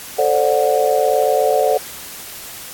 sine chord, D dominant seventh, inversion second, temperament just, 440.5 / 528.6 / 587.3 / 734.2 Hz, A4 / C5 / D5 / F#5, +2 / +18 / 0 / -14 cents, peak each -18 dBFS, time 0.18-1.78 s, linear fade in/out 10 ms, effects white hiss -33 dBFS RMS until 2.73 s + AAC 64 kbps

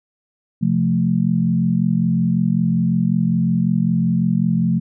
sine chord, F major, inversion second, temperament equal, 130.81 / 174.61 / 220 Hz, C3 / F3 / A3, 0 / 0 / 0 cents, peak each -22 / -17 / -19 dBFS, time 0.61-4.8 s, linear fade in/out 20 ms, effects none

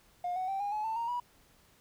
triangle tone with pitch steps, 712 / 744.4 / 778.2 / 813.6 / 850.6 / 889.3 / 929.8 / 972.1 Hz, F5 / F#5 / G5 / G#5 / G#5 / A5 / A#5 / B5, +33 / +10 / -13 / -36 / +41 / +18 / -5 / -28 cents, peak -28 dBFS, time 0.24-1.2 s, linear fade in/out 5 ms, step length 120 ms, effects tanh soft clip ceiling -28 dBFS + pink hiss -64 dBFS RMS until 1.8 s

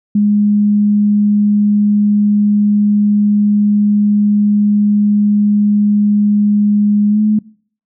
sine tone with pitch glide, 207 to 212.9 Hz, G#3 to G#3, -5 to +43 cents, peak -8 dBFS, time 0.15-7.39 s, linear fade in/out 5 ms, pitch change +48 cents, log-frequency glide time 7.09-7.2 s, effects noise-tail reverb RT60 0.5 s tail -23 dB re dry

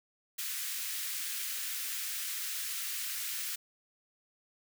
white high-pass noise, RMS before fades -37 dBFS, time 0.38-3.56 s, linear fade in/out 10 ms, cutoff 1500 Hz, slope 24 dB/octave, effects none

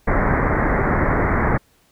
pink low-pass noise, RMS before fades -18 dBFS, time 0.07-1.58 s, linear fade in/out 10 ms, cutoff 2100 Hz, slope 96 dB/octave, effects pink hiss -58 dBFS RMS until 1.91 s

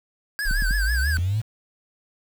square tone with vibrato, 1608 Hz, G6, 44 cents sharp, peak -25 dBFS, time 0.39-1.17 s, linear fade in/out 0 ms, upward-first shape triangle, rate 6.1 Hz, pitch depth 130 cents each way
sine exponential sweep, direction up, 30.2 to 115.9 Hz, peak -20 dBFS, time 0.45-1.42 s, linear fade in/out 20 ms
clicks, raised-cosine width 5 ms, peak -19 dBFS, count 4, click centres 0.511 / 0.623 / 0.709 / 1.186 s
effects 7-bit

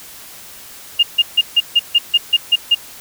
sine tone bursts, 2828 Hz, F7, 21 cents sharp, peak -7 dBFS, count 10, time 0.99-2.75 s, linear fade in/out 10 ms, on 41 ms, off 150 ms, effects white hiss -37 dBFS RMS until 3 s

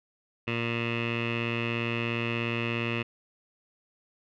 15% pulse tone with low-pass filter, 117 Hz, A#2, 7 cents sharp, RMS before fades -30 dBFS, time 0.47-3.03 s, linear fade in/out 10 ms, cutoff 2600 Hz, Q 7.4, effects none

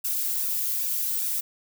violet noise with flanger, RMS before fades -27 dBFS, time 0.04-1.41 s, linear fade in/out 10 ms, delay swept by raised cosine 0.93 to 3.03 ms, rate 2.5 Hz, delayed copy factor -0.7, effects none

